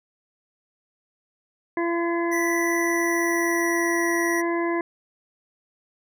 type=harmonic tone; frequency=340 Hz; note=F4; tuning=46 cents flat; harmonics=1 / 2 / 3 / 5 / 6; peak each=-23 / -31 / -30 / -34 / -34 dBFS; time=1.77-4.81 s; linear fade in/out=2 ms
type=tone with pitch glide; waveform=square; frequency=1975.5 to 1937.1 Hz; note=B6 to B6; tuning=0 to -34 cents; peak=-26 dBFS; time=2.31-4.42 s; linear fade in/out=20 ms; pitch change=-34 cents; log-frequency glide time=2.78-4.15 s
effects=none